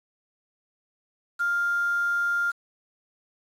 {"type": "tone with quantisation", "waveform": "sine", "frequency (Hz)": 1400, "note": "F6", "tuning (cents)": 4, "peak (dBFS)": -22, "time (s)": [1.39, 2.52], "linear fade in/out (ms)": 20, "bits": 7, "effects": ["low-pass 10000 Hz 12 dB/octave"]}